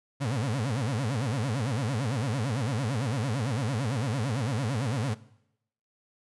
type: tone with vibrato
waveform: 35% pulse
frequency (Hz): 122.7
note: B2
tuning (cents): -11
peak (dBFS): -25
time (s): 0.2-5.15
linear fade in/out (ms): 20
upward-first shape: sine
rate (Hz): 8.9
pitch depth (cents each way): 280
effects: noise-tail reverb RT60 0.8 s tail -19 dB re dry + resampled to 24000 Hz